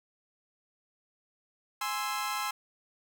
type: chord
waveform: sawtooth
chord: Ab augmented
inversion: none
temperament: equal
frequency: 830.6 / 1046.5 / 1318.5 Hz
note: Ab5 / C6 / E6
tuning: 0 / 0 / 0 cents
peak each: -33 / -31 / -32 dBFS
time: 1.81-2.51 s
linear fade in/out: 5 ms
effects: none